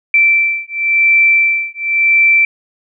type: beating tone pair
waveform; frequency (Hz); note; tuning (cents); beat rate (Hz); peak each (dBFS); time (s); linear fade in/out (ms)
sine; 2337 / 2337.94; D7 / D7; -9 / -8; 0.94; -12; 0.14-2.45; 2
effects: none